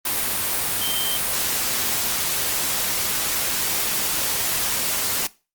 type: tone in noise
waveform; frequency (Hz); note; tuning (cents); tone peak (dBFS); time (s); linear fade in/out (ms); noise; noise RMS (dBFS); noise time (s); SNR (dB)
sine; 3136; G7; 0; -26; 0.81-1.17; 5; white; -23; 0.05-5.27; -6
effects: noise-tail reverb RT60 0.3 s tail -20 dB re dry + Opus 32 kbps